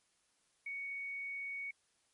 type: tone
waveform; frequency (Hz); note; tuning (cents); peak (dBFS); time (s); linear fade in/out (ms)
sine; 2231; C#7; +11; -39; 0.66-1.71; 5
effects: white hiss -75 dBFS RMS until 2.13 s + MP3 48 kbps